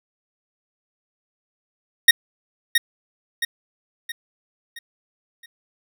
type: tone with echo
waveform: 25% pulse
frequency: 1864.7 Hz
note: A#6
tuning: in tune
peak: -3 dBFS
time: 2.08-2.11 s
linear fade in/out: 5 ms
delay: 670 ms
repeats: 5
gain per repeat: -7 dB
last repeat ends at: 5.46 s
effects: none